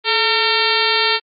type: harmonic tone with a mistuned harmonic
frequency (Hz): 454.4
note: A#4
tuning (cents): -44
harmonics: 1 / 2 / 3 / 4 / 5 / 6 / 7 / 8 / 9 / 10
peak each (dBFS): -23 / -23 / -23 / -23 / -23 / -23 / -23 / -23 / -23 / -23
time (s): 0.04-1.2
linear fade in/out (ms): 50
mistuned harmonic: 1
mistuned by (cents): -82
effects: Opus 32 kbps